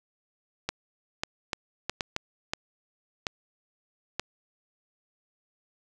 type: clicks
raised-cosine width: 0.2 ms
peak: -11 dBFS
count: 9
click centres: 0.69 / 1.235 / 1.532 / 1.896 / 2.008 / 2.164 / 2.535 / 3.268 / 4.196 s
effects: none